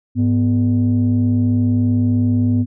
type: tone pair together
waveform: sine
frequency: 103.81 / 246.9 Hz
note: G#2 / B3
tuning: 0 / 0 cents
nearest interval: octave + minor third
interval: 1500 cents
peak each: -14 dBFS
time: 0.15-2.66 s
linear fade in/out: 50 ms
effects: tanh soft clip ceiling -8 dBFS